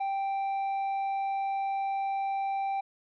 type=tone with tanh clipping; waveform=triangle; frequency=784 Hz; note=G5; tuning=in tune; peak=-29 dBFS; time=0-2.81 s; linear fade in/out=10 ms; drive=9 dB; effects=none